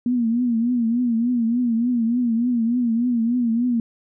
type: tone with vibrato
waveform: sine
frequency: 236.9 Hz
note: A#3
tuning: 28 cents sharp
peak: -17 dBFS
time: 0.06-3.8 s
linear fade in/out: 2 ms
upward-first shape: triangle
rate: 3.4 Hz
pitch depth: 110 cents each way
effects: none